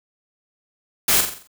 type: noise with echo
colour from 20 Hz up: white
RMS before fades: -17 dBFS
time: 1.08-1.21 s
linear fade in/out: 5 ms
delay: 44 ms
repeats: 6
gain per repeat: -6 dB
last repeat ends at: 1.474 s
effects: none